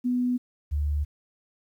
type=tone pair in turn; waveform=sine; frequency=247.6 / 73.48 Hz; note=B3 / D2; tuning=+5 / +2 cents; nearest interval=octave + major sixth; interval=2103 cents; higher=first; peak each=-22 / -23 dBFS; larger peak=first; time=0.04-0.38 / 0.71-1.05 s; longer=neither; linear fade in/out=20 ms; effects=10-bit